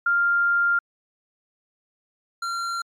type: tone pair in turn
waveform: sine / square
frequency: 1396.9 / 1375.3 Hz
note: F6 / F6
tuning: 0 / -27 cents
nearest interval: unison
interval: 27 cents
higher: first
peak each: -17 / -26 dBFS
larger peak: first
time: 0.06-0.79 / 2.42-2.82 s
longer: first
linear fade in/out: 5 ms
effects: low-pass 8000 Hz 12 dB/octave + MP3 96 kbps